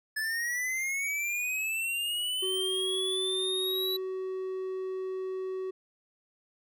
square linear sweep, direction up, 1722 to 3951 Hz, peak -30 dBFS, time 0.16-3.97 s, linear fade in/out 10 ms
triangle tone, 376.2 Hz, F#4, 29 cents sharp, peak -30 dBFS, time 2.42-5.71 s, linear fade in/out 10 ms
effects none

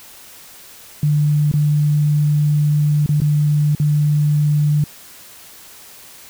sine tone with dropouts, 148.5 Hz, D3, 20 cents sharp, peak -12 dBFS, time 1.03-4.84 s, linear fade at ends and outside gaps 2 ms, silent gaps 1.515-1.538 / 3.062-3.091 / 3.203-3.217 / 3.75-3.799 s, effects white hiss -41 dBFS RMS until 6.29 s

